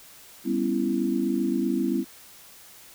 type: chord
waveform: sine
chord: C# half-diminished seventh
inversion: second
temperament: just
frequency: 199.57 / 249.5 / 277.2 / 332.6 Hz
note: G3 / B3 / C#4 / E4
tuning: +31 / +18 / 0 / +16 cents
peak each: -29 / -27 / -29 / -27 dBFS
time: 0.44-2.05 s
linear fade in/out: 50 ms
effects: white hiss -49 dBFS RMS until 2.94 s